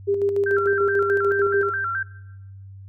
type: tone with tremolo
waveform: sine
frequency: 400.5 Hz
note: G4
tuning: 37 cents sharp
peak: -17 dBFS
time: 0.07-1.7 s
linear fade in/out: 20 ms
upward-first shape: square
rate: 6.8 Hz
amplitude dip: 40%
type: tone with vibrato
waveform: sine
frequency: 1462 Hz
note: F#6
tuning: 21 cents flat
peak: -22 dBFS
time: 0.46-2.03 s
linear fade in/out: 5 ms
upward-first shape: square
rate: 4.7 Hz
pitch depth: 120 cents each way
effects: noise-tail reverb RT60 0.9 s tail -19 dB re dry + added 97 Hz sine -38 dBFS peak until 2.88 s